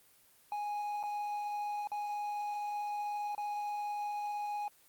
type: tone with dropouts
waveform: triangle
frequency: 829 Hz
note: G#5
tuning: 3 cents flat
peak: -32 dBFS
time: 0.52-4.68 s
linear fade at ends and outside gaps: 1 ms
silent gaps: 1.029-1.036 / 1.872-1.917 / 3.349-3.379 s
effects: white hiss -64 dBFS RMS until 4.88 s + Opus 24 kbps